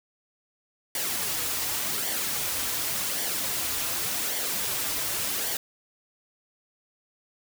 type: noise with flanger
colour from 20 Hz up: white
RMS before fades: -29 dBFS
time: 0.95-5.57 s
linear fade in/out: 2 ms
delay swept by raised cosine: 0.76 to 5.56 ms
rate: 0.88 Hz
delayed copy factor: -0.55
effects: none